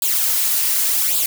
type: noise with flanger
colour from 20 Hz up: blue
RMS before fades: -18 dBFS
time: 0.02-1.26 s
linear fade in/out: 2 ms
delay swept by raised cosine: 0.25 to 4.25 ms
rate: 0.87 Hz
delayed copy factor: +0.75
effects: none